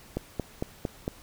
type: click train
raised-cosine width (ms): 2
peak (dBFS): -15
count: 5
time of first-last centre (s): 0.17-1.079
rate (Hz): 4.4
effects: pink hiss -52 dBFS RMS until 1.22 s